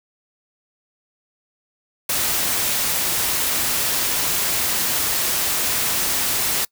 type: noise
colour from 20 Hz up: white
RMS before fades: -21 dBFS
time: 2.09-6.65 s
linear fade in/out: 5 ms
effects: noise-tail reverb RT60 0.1 s tail -25 dB re dry